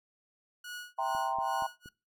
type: tone with tremolo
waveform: sawtooth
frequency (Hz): 1458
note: F#6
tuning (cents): -26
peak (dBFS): -36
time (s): 0.64-1.89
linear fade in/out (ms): 5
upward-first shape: sine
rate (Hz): 2.4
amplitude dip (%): 100
type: chord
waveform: sine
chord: C dominant seventh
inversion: first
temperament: equal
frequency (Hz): 659.3 / 784 / 932.3 / 1046.5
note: E5 / G5 / Bb5 / C6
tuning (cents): 0 / 0 / 0 / 0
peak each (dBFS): -38 / -33 / -34 / -36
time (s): 0.98-1.67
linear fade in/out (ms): 10
type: click train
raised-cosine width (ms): 3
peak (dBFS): -37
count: 4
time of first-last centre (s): 1.15-1.859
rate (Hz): 4.23
effects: noise-tail reverb RT60 0.3 s tail -22 dB re dry